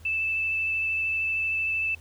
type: tone with vibrato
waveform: sine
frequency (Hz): 2637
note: E7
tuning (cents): 0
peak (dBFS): -24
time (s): 0.05-1.95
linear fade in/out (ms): 5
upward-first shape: sine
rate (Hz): 13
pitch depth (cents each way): 9
effects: added 82 Hz sine -47 dBFS peak until 2 s + pink hiss -56 dBFS RMS until 2 s